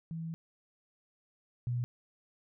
sine tone pair in turn, 163.7 / 121.75 Hz, E3 / B2, -12 / -24 cents, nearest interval perfect fourth, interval 512 cents, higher first, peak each -36 / -30 dBFS, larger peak second, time 0.11-0.34 / 1.67-1.84 s, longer first, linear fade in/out 0 ms, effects none

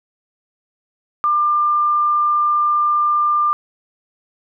sine tone, 1195 Hz, D6, 30 cents sharp, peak -13 dBFS, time 1.24-3.53 s, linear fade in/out 0 ms, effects none

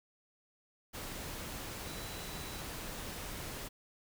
sine tone in noise, 3951 Hz, B7, in tune, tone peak -53 dBFS, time 1.86-2.62 s, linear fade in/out 20 ms, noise pink, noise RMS -43 dBFS, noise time 0.93-3.69 s, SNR -13 dB, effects none

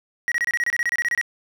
triangle tone bursts, 1902 Hz, A#6, 34 cents sharp, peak -17 dBFS, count 15, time 0.28-1.213 s, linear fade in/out 0 ms, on 37 ms, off 27 ms, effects none

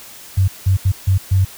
sine tone bursts at uneven times, 95.2 Hz, F#2, 50 cents sharp, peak -10 dBFS, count 5, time 0.37-0.48 / 0.66-0.77 / 0.85-0.92 / 1.07-1.18 / 1.31-1.45 s, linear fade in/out 10 ms, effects white hiss -38 dBFS RMS until 1.57 s

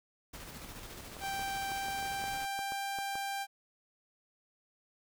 pink noise with tremolo, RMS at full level -46 dBFS, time 0.33-2.46 s, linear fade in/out 10 ms, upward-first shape square, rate 14 Hz, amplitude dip 30%
clicks, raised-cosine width 1 ms, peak -31 dBFS, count 11, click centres 1.167 / 1.237 / 1.394 / 1.718 / 1.884 / 2.028 / 2.24 / 2.591 / 2.721 / 2.987 / 3.155 s
sawtooth tone with pitch glide, 784 to 791.3 Hz, G5 to G5, 0 to +16 cents, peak -31 dBFS, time 1.2-3.47 s, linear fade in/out 50 ms, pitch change +16 cents, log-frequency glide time 1.66-2.82 s
effects none

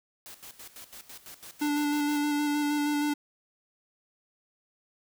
white noise with tremolo, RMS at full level -45 dBFS, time 0.26-2.22 s, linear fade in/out 0 ms, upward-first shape square, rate 6 Hz, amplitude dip 75%
square tone with vibrato, 293.7 Hz, D4, in tune, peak -26 dBFS, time 1.61-3.14 s, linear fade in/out 10 ms, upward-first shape square, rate 6.4 Hz, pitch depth 13 cents each way
effects none

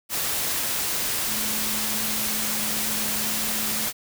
sine tone in noise, 215.3 Hz, A3, 37 cents flat, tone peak -35 dBFS, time 1.26-3.89 s, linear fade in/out 50 ms, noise white, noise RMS -26 dBFS, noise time 0.09-3.93 s, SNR -12 dB, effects none

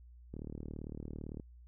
click train, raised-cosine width 3 ms, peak -30 dBFS, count 41, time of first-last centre 0.34-1.398 s, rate 37.8 Hz, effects added 60 Hz sine -53 dBFS peak until 1.67 s

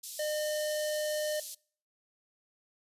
white band-pass noise, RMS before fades -43 dBFS, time 0.03-1.55 s, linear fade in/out 10 ms, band 3900 to 13000 Hz, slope 24 dB/octave
harmonic tone, 607 Hz, D#5, 43 cents flat, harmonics 1 / 3 / 5 / 7 / 9 / 10, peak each -31 / -41 / -45 / -48 / -50 / -51 dBFS, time 0.19-1.4 s, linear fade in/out 5 ms
effects noise-tail reverb RT60 0.5 s tail -25 dB re dry + resampled to 32000 Hz

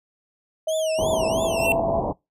sine tone with pitch glide, 634 to 667.4 Hz, D#5 to E5, +32 to +21 cents, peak -21 dBFS, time 0.67-2 s, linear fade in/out 5 ms, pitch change +89 cents, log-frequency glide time 0.96-1.7 s
20% pulse tone with vibrato, 3037 Hz, F#7, 44 cents sharp, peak -26 dBFS, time 0.68-1.67 s, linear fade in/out 10 ms, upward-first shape triangle, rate 3 Hz, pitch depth 280 cents each way
white low-pass noise, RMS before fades -26 dBFS, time 0.98-2.13 s, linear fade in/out 10 ms, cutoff 1000 Hz, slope 96 dB/octave
square tone with exponential growth, 2701 Hz, E7, 42 cents sharp, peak -18 dBFS, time 1.36-1.72 s, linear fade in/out 1 ms, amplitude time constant 78 ms
effects noise-tail reverb RT60 0.2 s tail -23 dB re dry + resampled to 32000 Hz

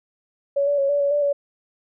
sine tone with pitch steps, 562 / 575 / 553 / 575 / 565 / 584 / 569 Hz, C#5 / D5 / C#5 / D5 / C#5 / D5 / C#5, +24 / -37 / -4 / -37 / +33 / -10 / +45 cents, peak -17 dBFS, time 0.56-1.33 s, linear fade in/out 10 ms, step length 110 ms, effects none

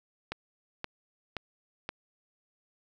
click train, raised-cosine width 0.3 ms, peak -18 dBFS, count 4, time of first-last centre 0.32-1.891 s, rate 1.91 Hz, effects none

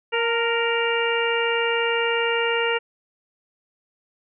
harmonic tone with a mistuned harmonic, 466.2 Hz, A#4, in tune, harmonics 1 / 2 / 3 / 4 / 5 / 6, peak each -23 / -28 / -28 / -29 / -29 / -27 dBFS, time 0.12-2.79 s, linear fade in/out 20 ms, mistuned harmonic 2, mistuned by -34 cents, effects none

